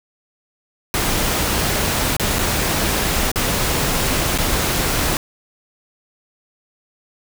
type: noise with dropouts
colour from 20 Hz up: pink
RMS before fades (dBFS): -19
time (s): 0.94-5.17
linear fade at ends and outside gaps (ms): 1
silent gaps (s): 2.167-2.197 / 2.386-2.39 / 3.316-3.358 / 4.378-4.385
effects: none